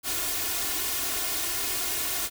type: noise with comb filter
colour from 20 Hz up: white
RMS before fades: -29 dBFS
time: 0.03-2.3 s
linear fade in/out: 50 ms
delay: 2.8 ms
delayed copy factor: +0.9
effects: none